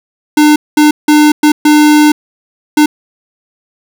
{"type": "tone bursts at uneven times", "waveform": "square", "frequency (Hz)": 300, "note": "D4", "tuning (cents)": 37, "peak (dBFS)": -4, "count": 6, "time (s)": [[0.37, 0.56], [0.77, 0.91], [1.08, 1.32], [1.43, 1.52], [1.65, 2.12], [2.77, 2.86]], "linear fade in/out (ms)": 5, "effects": []}